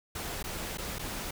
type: noise with dropouts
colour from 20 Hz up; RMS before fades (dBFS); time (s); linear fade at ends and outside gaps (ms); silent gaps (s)
pink; -37; 0.15-1.31; 5; 0.428-0.44 / 0.774-0.782 / 0.986-0.992
effects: none